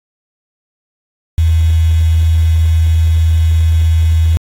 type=tone with quantisation; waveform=sine; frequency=81.4 Hz; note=E2; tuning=21 cents flat; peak=-7 dBFS; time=1.38-4.37 s; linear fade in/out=0 ms; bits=5; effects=AAC 48 kbps